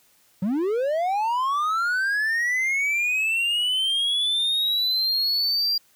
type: linear sweep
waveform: triangle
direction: up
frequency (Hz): 174.61 to 4781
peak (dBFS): -19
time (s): 0.42-5.78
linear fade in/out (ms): 5
effects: white hiss -60 dBFS RMS until 5.95 s + high-pass 60 Hz 12 dB/octave